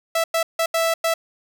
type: tone bursts at uneven times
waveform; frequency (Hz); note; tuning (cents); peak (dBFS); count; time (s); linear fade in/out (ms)
sawtooth; 659.3; E5; 0; -14; 5; 0.15-0.24 / 0.34-0.43 / 0.59-0.66 / 0.74-0.94 / 1.04-1.14; 5
effects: none